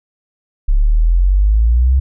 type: exponential sweep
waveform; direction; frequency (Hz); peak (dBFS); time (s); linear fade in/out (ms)
sine; up; 33.88 to 67.4; -8; 0.68-2; 10
effects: none